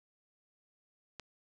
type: click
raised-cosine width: 0.2 ms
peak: -26 dBFS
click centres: 1.197 s
effects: resampled to 24000 Hz + 10-bit